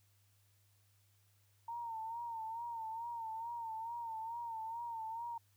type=tone with vibrato; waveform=sine; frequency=915 Hz; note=A#5; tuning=32 cents flat; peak=-40 dBFS; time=1.68-5.38 s; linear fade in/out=5 ms; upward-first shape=sine; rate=2.3 Hz; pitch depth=63 cents each way; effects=added 100 Hz sine -70 dBFS peak until 5.56 s + white hiss -75 dBFS RMS until 5.56 s